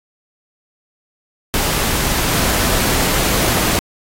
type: noise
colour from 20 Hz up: pink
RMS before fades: -17 dBFS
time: 1.54-3.79 s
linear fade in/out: 0 ms
effects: AAC 48 kbps